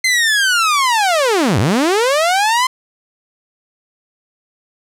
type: linear two-way sweep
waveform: sawtooth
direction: down then up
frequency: 2086 to 85.7 to 1044 Hz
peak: -8 dBFS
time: 0.04-2.67 s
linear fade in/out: 5 ms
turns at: 1.59 s
effects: low-pass 10000 Hz 12 dB/octave + 8-bit